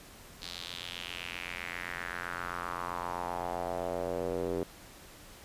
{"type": "tone with band-pass filter sweep", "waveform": "square", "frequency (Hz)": 43.85, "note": "F1", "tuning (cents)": 8, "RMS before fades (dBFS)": -37, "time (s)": [0.42, 4.63], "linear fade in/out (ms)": 0, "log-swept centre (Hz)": [4300, 410], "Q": 3.2, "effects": ["pink hiss -52 dBFS RMS until 5.44 s", "resampled to 32000 Hz"]}